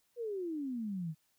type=exponential sweep; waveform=sine; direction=down; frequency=493.9 to 151.2 Hz; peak=-35 dBFS; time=0.16-1.15 s; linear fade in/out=50 ms; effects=white hiss -75 dBFS RMS until 1.38 s